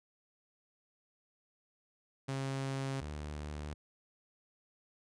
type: tone pair in turn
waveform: sawtooth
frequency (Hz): 135.2 / 74.57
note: C#3 / D2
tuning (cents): -43 / +27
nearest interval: minor seventh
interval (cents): 1030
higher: first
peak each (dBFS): -31 / -36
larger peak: first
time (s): 2.28-3.01 / 3.01-3.74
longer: neither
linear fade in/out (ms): 10
effects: resampled to 22050 Hz